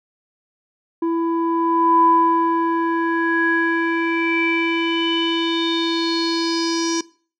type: tone with low-pass filter sweep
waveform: square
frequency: 332.4 Hz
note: E4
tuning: 15 cents sharp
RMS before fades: -19 dBFS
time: 1.02-7.01 s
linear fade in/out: 5 ms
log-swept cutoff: 700 to 5800 Hz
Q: 7.1
effects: noise-tail reverb RT60 0.4 s tail -20 dB re dry